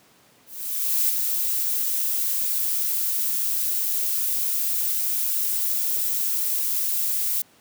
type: noise with ADSR envelope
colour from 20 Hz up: violet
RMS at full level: -20 dBFS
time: 0.46-7.42 s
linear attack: 630 ms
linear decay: 7 ms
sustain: -4 dB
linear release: 5 ms
effects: pink hiss -56 dBFS RMS until 7.6 s + high-pass 150 Hz 12 dB/octave